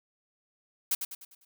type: noise with echo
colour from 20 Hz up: blue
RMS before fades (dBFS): -27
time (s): 0.91-0.95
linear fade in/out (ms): 5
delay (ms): 100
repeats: 5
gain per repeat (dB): -7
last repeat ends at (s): 1.45
effects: none